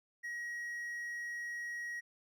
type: tone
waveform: triangle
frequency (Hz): 1900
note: A#6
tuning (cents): +33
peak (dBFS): -37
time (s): 0.23-2.01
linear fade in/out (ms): 20
effects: none